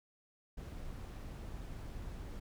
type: noise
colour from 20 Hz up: brown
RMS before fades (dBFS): -45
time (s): 0.57-2.4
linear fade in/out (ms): 10
effects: none